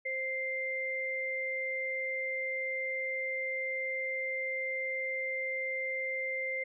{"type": "tone pair together", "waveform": "sine", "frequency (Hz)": [524.3, 2093], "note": ["C5", "C7"], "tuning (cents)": [3, 0], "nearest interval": "2 octaves", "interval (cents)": 2397, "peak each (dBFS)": [-38, -33], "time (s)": [0.05, 6.64], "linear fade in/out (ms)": 10, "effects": []}